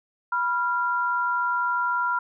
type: tone pair together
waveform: sine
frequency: 980 / 1385.9 Hz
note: B5 / F6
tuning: -14 / -14 cents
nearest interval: tritone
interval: 600 cents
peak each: -25 / -24 dBFS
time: 0.32-2.19 s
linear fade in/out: 5 ms
effects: none